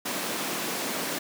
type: high-pass noise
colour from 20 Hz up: pink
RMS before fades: -31 dBFS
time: 0.05-1.19 s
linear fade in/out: 10 ms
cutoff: 200 Hz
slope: 24 dB/octave
effects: none